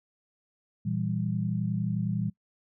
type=chord; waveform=sine; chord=E diminished; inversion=second; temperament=equal; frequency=116.54 / 164.81 / 196 Hz; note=Bb2 / E3 / G3; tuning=0 / 0 / 0 cents; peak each=-31 dBFS; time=0.85-2.3 s; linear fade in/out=10 ms; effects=noise-tail reverb RT60 0.1 s tail -22 dB re dry